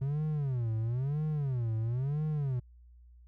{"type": "tone with vibrato", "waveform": "triangle", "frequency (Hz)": 130.81, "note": "C3", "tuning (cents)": 0, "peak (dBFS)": -27, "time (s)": [0.01, 2.6], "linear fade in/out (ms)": 10, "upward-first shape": "sine", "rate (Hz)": 1, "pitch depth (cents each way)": 290, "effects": ["added 60 Hz sine -53 dBFS peak until 3.27 s"]}